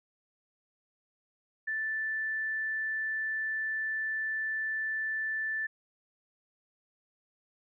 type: tone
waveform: sine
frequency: 1760 Hz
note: A6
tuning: in tune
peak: -30 dBFS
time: 1.67-5.67 s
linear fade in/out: 10 ms
effects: none